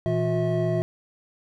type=tone cluster; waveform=triangle; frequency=118.2 / 164.3 / 359.2 / 647 Hz; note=A#2 / E3 / F4 / E5; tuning=+24 / -5 / +49 / -32 cents; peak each=-25 dBFS; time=0.06-0.82 s; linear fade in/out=0 ms; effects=none